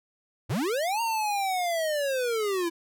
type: linear two-way sweep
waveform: square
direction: up then down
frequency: 83.1 to 932.3 to 328.2 Hz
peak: -26 dBFS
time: 0.49-2.7 s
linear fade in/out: 20 ms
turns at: 1.01 s
effects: none